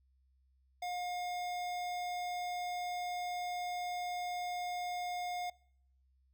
square tone with notch filter, 714 Hz, F5, 38 cents sharp, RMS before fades -39 dBFS, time 0.82-5.5 s, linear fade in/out 5 ms, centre 11000 Hz, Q 1.1, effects noise-tail reverb RT60 0.7 s tail -24 dB re dry + added 65 Hz sine -68 dBFS peak until 6.33 s

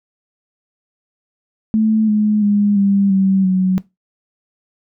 sine tone with pitch steps, 218.4 / 211.6 / 205 / 198.55 / 192.34 / 186.32 Hz, A3 / G#3 / G#3 / G3 / G3 / F#3, -13 / +33 / -22 / +22 / -33 / +12 cents, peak -11 dBFS, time 1.74-3.78 s, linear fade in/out 0 ms, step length 340 ms, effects noise-tail reverb RT60 0.2 s tail -19 dB re dry

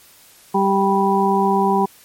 harmonic tone, 196 Hz, G3, in tune, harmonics 1 / 2 / 4 / 5, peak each -19 / -19 / -19 / -19 dBFS, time 0.54-1.86 s, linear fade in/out 10 ms, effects white hiss -48 dBFS RMS until 2.04 s + MP3 64 kbps

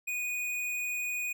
square tone, 2472 Hz, D#7, 12 cents flat, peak -32 dBFS, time 0.07-1.33 s, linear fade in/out 10 ms, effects none

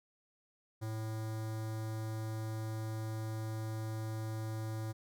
square tone with notch filter, 110 Hz, A2, in tune, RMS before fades -39 dBFS, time 0.81-4.93 s, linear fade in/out 20 ms, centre 2700 Hz, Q 1.2, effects none

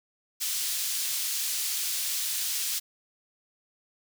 pink high-pass noise, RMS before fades -30 dBFS, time 0.4-2.8 s, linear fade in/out 20 ms, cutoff 4200 Hz, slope 12 dB/octave, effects none

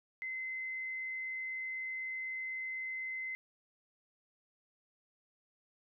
sine tone, 2056 Hz, C7, 31 cents flat, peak -37 dBFS, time 0.22-3.35 s, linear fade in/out 0 ms, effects none

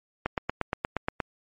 click train, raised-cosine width 0.5 ms, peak -11 dBFS, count 9, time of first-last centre 0.26-1.202 s, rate 8.49 Hz, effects MP3 48 kbps

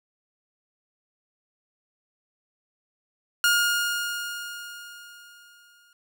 sawtooth tone with exponential decay, 1422 Hz, F6, 31 cents sharp, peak -14 dBFS, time 3.44-5.93 s, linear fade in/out 1 ms, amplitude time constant 540 ms, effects none

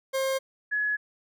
40% pulse / sine tone pair in turn, 533 / 1692.2 Hz, C5 / G#6, +32 / +32 cents, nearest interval octave + minor sixth, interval 2000 cents, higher second, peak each -24 dBFS, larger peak neither, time 0.13-0.39 / 0.71-0.97 s, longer neither, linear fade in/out 20 ms, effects none

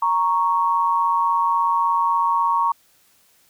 sine tone pair together, 932.3 / 1108.7 Hz, A#5 / C#6, 0 / 0 cents, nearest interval minor third, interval 300 cents, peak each -19 dBFS, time 0.02-2.72 s, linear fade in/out 5 ms, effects white hiss -58 dBFS RMS until 3.49 s

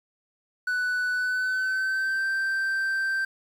triangle tone with pitch glide, 1488 to 1564.7 Hz, F#6 to G6, +9 to -4 cents, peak -22 dBFS, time 0.67-3.25 s, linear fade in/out 5 ms, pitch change +87 cents, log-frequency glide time 1.13-2.24 s, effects 9-bit

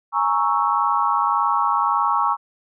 sine chord, A# half-diminished seventh, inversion third, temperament equal, 830.6 / 932.3 / 1108.7 / 1318.5 Hz, G#5 / A#5 / C#6 / E6, 0 / 0 / 0 / 0 cents, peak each -24 / -22 / -20 / -24 dBFS, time 0.12-2.37 s, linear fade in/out 50 ms, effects none

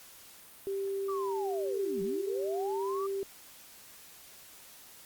sine tone, 392 Hz, G4, in tune, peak -31 dBFS, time 0.67-3.23 s, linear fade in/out 0 ms
sine linear two-way sweep, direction down then up, 1197 to 174.7 to 1197 Hz, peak -36 dBFS, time 1.08-3.07 s, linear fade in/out 10 ms, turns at 2.02 s
effects white hiss -53 dBFS RMS until 5.05 s + Opus 48 kbps

